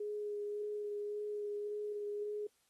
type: tone with vibrato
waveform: sine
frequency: 415.6 Hz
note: G#4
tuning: 1 cent sharp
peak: -37 dBFS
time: 0-2.47 s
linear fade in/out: 5 ms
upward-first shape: sine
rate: 1.8 Hz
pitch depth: 13 cents each way
effects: white hiss -75 dBFS RMS until 2.69 s + AAC 32 kbps